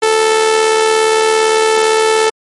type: tone with amplitude modulation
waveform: sawtooth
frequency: 440 Hz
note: A4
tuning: in tune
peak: -3 dBFS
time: 0.02-2.3 s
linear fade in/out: 10 ms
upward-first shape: sine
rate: 77.5 Hz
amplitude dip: 45%
effects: MP3 48 kbps